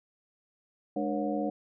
sine tone cluster, 208.4 / 297.2 / 475.8 / 550 / 723 Hz, G#3 / D4 / A#4 / C#5 / F#5, +6 / +21 / +35 / -14 / -40 cents, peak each -34 / -32 / -37 / -35 / -36 dBFS, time 0.96-1.5 s, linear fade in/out 5 ms, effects none

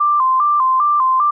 sine tone with vibrato, 1108.7 Hz, C#6, in tune, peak -11 dBFS, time 0-1.31 s, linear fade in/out 10 ms, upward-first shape square, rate 2.5 Hz, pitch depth 110 cents each way, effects none

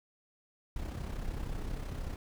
brown noise with amplitude modulation, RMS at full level -35 dBFS, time 0.76-2.16 s, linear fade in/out 2 ms, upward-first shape sine, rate 32.9 Hz, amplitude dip 55%, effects none

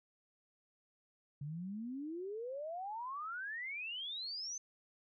sine exponential sweep, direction up, 138.59 to 6272 Hz, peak -40 dBFS, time 1.41-4.58 s, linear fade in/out 5 ms, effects none

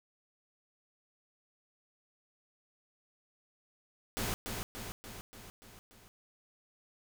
pink noise with echo, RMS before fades -35 dBFS, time 4.17-4.34 s, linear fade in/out 0 ms, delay 290 ms, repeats 6, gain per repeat -4 dB, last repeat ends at 6.08 s, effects none

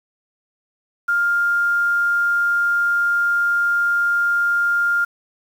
sine tone with quantisation, 1403 Hz, F6, 8 cents sharp, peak -15 dBFS, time 1.08-5.05 s, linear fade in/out 10 ms, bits 7, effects none

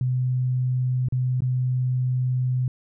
sine tone with dropouts, 127 Hz, B2, 49 cents sharp, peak -20 dBFS, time 0.01-2.68 s, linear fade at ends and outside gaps 2 ms, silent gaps 1.086-1.123 / 1.406-1.42 s, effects none

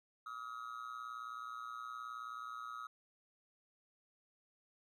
triangle tone with amplitude modulation, 1273 Hz, D#6, 39 cents sharp, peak -38 dBFS, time 0.26-2.87 s, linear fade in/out 5 ms, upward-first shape sine, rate 119 Hz, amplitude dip 90%, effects none

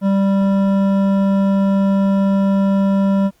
sine tone with hard clipping, 196 Hz, G3, in tune, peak -14 dBFS, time 0.01-3.31 s, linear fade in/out 50 ms, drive 11 dB, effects pink hiss -58 dBFS RMS until 3.4 s + Opus 32 kbps

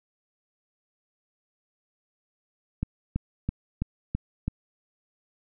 click train, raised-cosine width 5 ms, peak -14 dBFS, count 6, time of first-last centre 2.83-4.48 s, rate 3.03 Hz, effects none

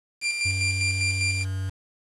sawtooth tone with tremolo, 2378 Hz, D7, 21 cents sharp, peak -19 dBFS, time 0.21-1.45 s, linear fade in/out 50 ms, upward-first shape square, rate 5 Hz, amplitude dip 45%
triangle tone, 95.4 Hz, G2, 47 cents flat, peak -24 dBFS, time 0.45-1.7 s, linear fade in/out 10 ms
effects resampled to 24000 Hz + 7-bit

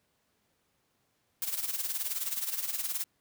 blue noise with tremolo, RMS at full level -31 dBFS, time 1.42-3.04 s, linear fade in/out 0 ms, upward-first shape sine, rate 19 Hz, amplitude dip 70%, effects pink hiss -74 dBFS RMS until 3.2 s + high-pass 80 Hz 12 dB/octave

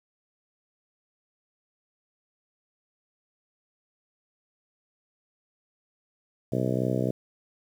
harmonic tone, 63.4 Hz, B1, 46 cents sharp, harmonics 2 / 3 / 4 / 5 / 6 / 7 / 8 / 9 / 10, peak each -29 / -31 / -32 / -33 / -34 / -34 / -35 / -36 / -36 dBFS, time 6.52-7.11 s, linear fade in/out 5 ms, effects 9-bit

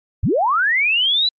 sine linear sweep, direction up, 52.6 to 4020 Hz, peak -14 dBFS, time 0.23-1.29 s, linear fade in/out 5 ms, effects Opus 48 kbps

